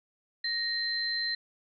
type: tone pair together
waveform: sine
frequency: 1864.7 / 4105 Hz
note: A#6 / C8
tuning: 0 / -34 cents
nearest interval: octave + major second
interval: 1366 cents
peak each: -33 / -30 dBFS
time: 0.44-1.35 s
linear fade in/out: 5 ms
effects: none